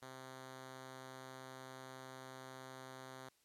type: tone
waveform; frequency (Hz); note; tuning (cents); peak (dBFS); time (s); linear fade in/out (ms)
5% pulse; 130.81; C3; 0; -39; 0.02-3.29; 2
effects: white hiss -75 dBFS RMS until 3.44 s + low-pass 12000 Hz 12 dB/octave